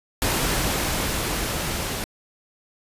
pink noise with level ramp, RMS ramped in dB -22 to -28 dBFS, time 0.22-2.04 s, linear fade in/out 0 ms, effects resampled to 32000 Hz

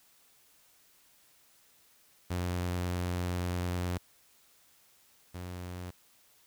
sawtooth tone pair in turn, 89 / 89.67 Hz, F2 / F2, +33 / +46 cents, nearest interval unison, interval 13 cents, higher second, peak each -27 / -35 dBFS, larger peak first, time 2.3-3.98 / 5.34-5.91 s, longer first, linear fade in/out 10 ms, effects white hiss -64 dBFS RMS until 6.46 s

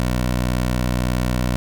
15% pulse tone, 61.74 Hz, B1, in tune, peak -12 dBFS, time 0-1.56 s, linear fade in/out 0 ms, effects none

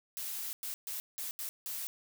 blue noise bursts at uneven times, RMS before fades -39 dBFS, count 6, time 0.17-0.53 / 0.63-0.74 / 0.87-1 / 1.18-1.31 / 1.39-1.49 / 1.66-1.87 s, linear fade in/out 0 ms, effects none

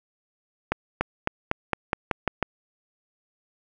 accelerating click train, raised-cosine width 0.5 ms, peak -7 dBFS, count 9, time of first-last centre 0.72-2.427 s, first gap 290 ms, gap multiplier 0.91, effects none

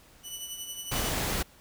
15% pulse tone with tremolo, 2969 Hz, F#7, 5 cents sharp, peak -27 dBFS, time 0.23-1.13 s, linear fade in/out 50 ms, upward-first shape triangle, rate 11 Hz, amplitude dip 60%
pink noise, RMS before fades -30 dBFS, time 0.91-1.43 s, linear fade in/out 10 ms
effects pink hiss -57 dBFS RMS until 1.6 s

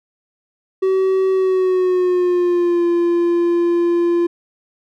triangle tone with pitch glide, 380 to 344.5 Hz, F#4 to F4, +46 to -24 cents, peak -11 dBFS, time 0.82-4.27 s, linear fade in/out 10 ms, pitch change -170 cents, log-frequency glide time 1.31-2.85 s, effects none

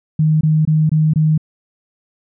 sine tone bursts, 155.56 Hz, D#3, in tune, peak -10 dBFS, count 5, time 0.19-1.378 s, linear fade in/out 5 ms, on 220 ms, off 22 ms, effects none

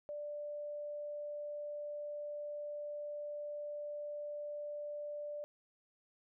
sine tone, 589 Hz, D5, 5 cents sharp, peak -40 dBFS, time 0.09-5.44 s, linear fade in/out 0 ms, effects none

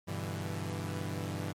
sawtooth chord, E minor seventh, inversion first, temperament equal, 98 / 123.47 / 146.83 / 164.81 Hz, G2 / B2 / D3 / E3, 0 / 0 / 0 / 0 cents, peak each -34 / -39 / -39 / -36 dBFS, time 0.07-1.53 s, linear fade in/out 20 ms, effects MP3 64 kbps

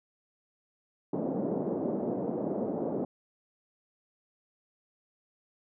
pink band-pass noise, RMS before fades -32 dBFS, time 1.13-3.05 s, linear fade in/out 5 ms, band 190 to 620 Hz, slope 24 dB/octave, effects none

